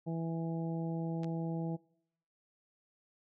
harmonic tone, 164.81 Hz, E3, in tune, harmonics 1 / 2 / 3 / 4 / 5, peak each -35 / -41 / -45 / -47 / -49 dBFS, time 0.06-1.77 s, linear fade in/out 20 ms
clicks, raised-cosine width 0.2 ms, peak -33 dBFS, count 2, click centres 1.234 / 1.244 s
effects noise-tail reverb RT60 0.7 s tail -24 dB re dry

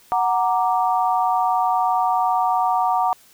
sine chord, Gb augmented, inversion none, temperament equal, 740 / 932.3 / 1174.7 Hz, Gb5 / Bb5 / D6, 0 / 0 / 0 cents, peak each -19 / -21 / -24 dBFS, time 0.12-3.13 s, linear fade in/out 0 ms, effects white hiss -52 dBFS RMS until 3.33 s

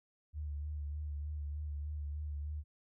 sine tone with vibrato, 74.1 Hz, D2, 16 cents sharp, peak -37 dBFS, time 0.33-2.64 s, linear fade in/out 50 ms, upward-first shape sine, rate 3.3 Hz, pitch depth 38 cents each way, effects none

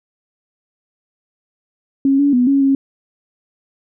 sine tone with pitch steps, 273 / 284.3 / 247 / 276.6 / 272.5 Hz, C#4 / C#4 / B3 / C#4 / C#4, -26 / +44 / 0 / -4 / -29 cents, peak -10 dBFS, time 2.05-2.75 s, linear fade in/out 2 ms, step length 140 ms, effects none

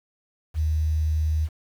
sine tone with quantisation, 77.78 Hz, D#2, in tune, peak -20 dBFS, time 0.54-1.49 s, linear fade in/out 50 ms, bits 8, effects none

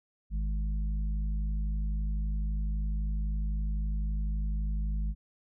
harmonic tone, 51.9 Hz, G#1, in tune, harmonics 1 / 3 / 4, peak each -28 / -41 / -44 dBFS, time 0.3-5.15 s, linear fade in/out 50 ms, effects none

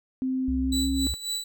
sine tone with pitch glide, 260 to 270.3 Hz, C4 to C#4, -11 to -44 cents, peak -24 dBFS, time 0.22-1.07 s, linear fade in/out 0 ms, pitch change +67 cents, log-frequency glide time 0.59-0.85 s
sine tone with vibrato, 65.41 Hz, C2, in tune, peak -28 dBFS, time 0.48-1.14 s, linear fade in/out 0 ms, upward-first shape triangle, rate 2.6 Hz, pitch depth 21 cents each way
30% pulse tone with tremolo, 3951 Hz, B7, in tune, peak -24 dBFS, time 0.72-1.44 s, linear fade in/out 5 ms, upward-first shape sine, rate 3.7 Hz, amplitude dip 75%
effects none

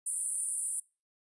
pink band-pass noise, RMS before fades -34 dBFS, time 0.06-0.8 s, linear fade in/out 5 ms, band 8700 to 10000 Hz, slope 96 dB/octave, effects noise-tail reverb RT60 0.3 s tail -23 dB re dry + resampled to 24000 Hz

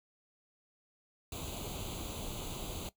pink noise with comb filter, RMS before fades -41 dBFS, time 1.32-2.89 s, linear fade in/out 2 ms, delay 0.28 ms, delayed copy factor +0.85, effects noise-tail reverb RT60 0.1 s tail -17 dB re dry

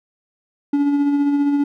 triangle tone with tremolo, 285.6 Hz, D4, 48 cents flat, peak -11 dBFS, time 0.73-1.64 s, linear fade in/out 5 ms, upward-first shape sine, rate 15 Hz, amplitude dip 35%, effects none

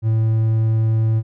triangle tone, 111.2 Hz, A2, 19 cents sharp, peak -12 dBFS, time 0.02-1.23 s, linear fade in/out 50 ms, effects none

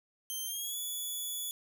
5% pulse tone with pitch glide, 3136 to 3420 Hz, G7 to A7, 0 to -50 cents, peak -28 dBFS, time 0.3-1.51 s, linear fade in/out 0 ms, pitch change +150 cents, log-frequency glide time 0.45-0.77 s, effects none

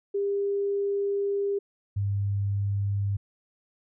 sine tone pair in turn, 400.7 / 100.17 Hz, G4 / G2, +38 / +38 cents, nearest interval 2 octaves, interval 2400 cents, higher first, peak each -24 dBFS, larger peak neither, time 0.14-1.59 / 1.96-3.17 s, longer first, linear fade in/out 10 ms, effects none

